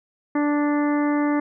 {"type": "harmonic tone", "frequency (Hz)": 293.2, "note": "D4", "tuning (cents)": -3, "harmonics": [1, 2, 3, 4, 5, 6, 7], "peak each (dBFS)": [-19, -29, -30, -32, -38, -35, -37], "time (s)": [0.35, 1.4], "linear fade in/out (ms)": 5, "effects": []}